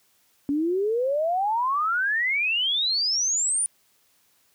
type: exponential sweep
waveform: sine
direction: up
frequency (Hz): 277.2 to 9640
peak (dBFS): -21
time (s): 0.49-3.66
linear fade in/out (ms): 0
effects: white hiss -64 dBFS RMS until 4.54 s + high-pass 60 Hz 12 dB/octave